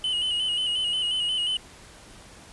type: tone with vibrato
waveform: triangle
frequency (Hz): 2960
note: F#7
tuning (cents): 0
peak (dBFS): -22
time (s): 0.04-1.57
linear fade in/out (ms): 2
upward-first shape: square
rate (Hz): 5.6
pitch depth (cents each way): 43
effects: pink hiss -48 dBFS RMS until 2.52 s + resampled to 24000 Hz